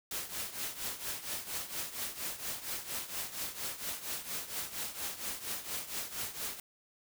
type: noise with tremolo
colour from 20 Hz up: white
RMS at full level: -36 dBFS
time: 0.11-6.6 s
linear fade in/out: 2 ms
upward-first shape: triangle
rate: 4.3 Hz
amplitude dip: 80%
effects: none